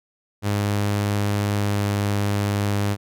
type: tone with pitch glide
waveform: sawtooth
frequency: 102.4 to 101.75 Hz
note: G#2 to G#2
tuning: -24 to -35 cents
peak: -16 dBFS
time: 0.42-2.97 s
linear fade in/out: 50 ms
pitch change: -11 cents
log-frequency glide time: 1.55-1.82 s
effects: none